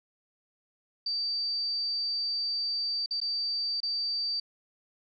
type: tone with dropouts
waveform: sine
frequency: 4640 Hz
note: D8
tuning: 22 cents flat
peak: -28 dBFS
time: 1.06-4.4 s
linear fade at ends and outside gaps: 5 ms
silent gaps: 3.061-3.108 / 3.203-3.214 / 3.804-3.83 s
effects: none